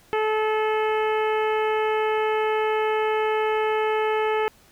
harmonic tone, 432.9 Hz, A4, 28 cents flat, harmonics 1 / 2 / 3 / 4 / 5 / 6 / 7, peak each -22 / -26 / -31 / -34 / -34 / -37 / -40 dBFS, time 0.13-4.48 s, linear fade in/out 0 ms, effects pink hiss -55 dBFS RMS until 4.71 s

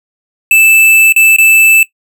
square tone with dropouts, 2637 Hz, E7, in tune, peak -4 dBFS, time 0.51-1.83 s, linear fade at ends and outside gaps 2 ms, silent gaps 1.124-1.162 / 1.363-1.384 s, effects noise-tail reverb RT60 0.1 s tail -17 dB re dry

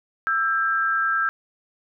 sine tone pair together, 1327.7 / 1598 Hz, E6 / G6, +12 / +33 cents, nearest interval minor third, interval 321 cents, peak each -22 dBFS, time 0.27-1.29 s, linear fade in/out 0 ms, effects none

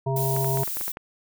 harmonic tone, 134.2 Hz, C3, 44 cents sharp, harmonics 1 / 3 / 5 / 7, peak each -24 / -29 / -31 / -32 dBFS, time 0.06-0.64 s, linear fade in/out 10 ms
violet noise, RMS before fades -30 dBFS, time 0.16-0.92 s, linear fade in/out 5 ms
clicks, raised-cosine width 0.5 ms, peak -20 dBFS, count 9, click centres 0.365 / 0.445 / 0.573 / 0.634 / 0.677 / 0.77 / 0.811 / 0.88 / 0.971 s
effects none

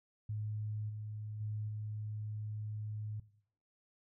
sine tone with level steps, 106.6 Hz, G#2, 46 cents sharp, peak -36 / -40 / -36 / -38 dBFS, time 0.29-3.2 s, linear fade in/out 5 ms, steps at 0.89 / 1.4 / 1.68 s, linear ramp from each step 10 ms, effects noise-tail reverb RT60 0.6 s tail -17 dB re dry

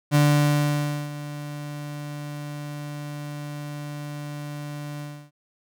35% pulse tone with ADSR envelope, 146.83 Hz, D3, in tune, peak -13 dBFS, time 0.11-5.31 s, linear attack 41 ms, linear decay 940 ms, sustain -17 dB, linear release 300 ms, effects none

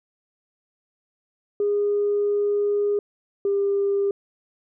sine tone pair in turn, 410 / 399.5 Hz, G#4 / G4, -22 / +33 cents, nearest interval unison, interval 45 cents, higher first, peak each -18 dBFS, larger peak neither, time 1.6-2.99 / 3.45-4.11 s, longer first, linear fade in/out 2 ms, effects tanh soft clip ceiling -14 dBFS

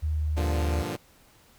sine tone with pitch glide, 77.2 to 76.53 Hz, D#2 to D#2, -13 to -28 cents, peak -24 dBFS, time 0.02-0.83 s, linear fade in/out 20 ms, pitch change -15 cents, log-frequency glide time 0.14-0.2 s
10% pulse chord, G minor seventh, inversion none, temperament equal, 98 / 116.54 / 146.83 / 174.61 Hz, G2 / Bb2 / D3 / F3, 0 / 0 / 0 / 0 cents, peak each -28 dBFS, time 0.36-0.97 s, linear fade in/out 20 ms
effects pink hiss -58 dBFS RMS until 1.58 s

